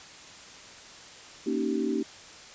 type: chord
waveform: sine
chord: Eb dominant seventh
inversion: second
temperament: equal with one note detuned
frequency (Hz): 233.1 / 277.2 / 311.1 / 385.5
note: Bb3 / Db4 / Eb4 / G4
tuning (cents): 0 / 0 / 0 / -29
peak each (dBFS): -31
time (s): 1.46-2.03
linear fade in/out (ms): 10
effects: white hiss -47 dBFS RMS until 2.54 s + resampled to 16000 Hz